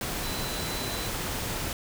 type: tone in noise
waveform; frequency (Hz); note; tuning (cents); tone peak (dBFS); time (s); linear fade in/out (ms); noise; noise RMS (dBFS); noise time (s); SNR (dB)
sine; 4009; B7; +25; -39; 0.23-1.08; 2; pink; -32; 0.01-1.73; -10
effects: none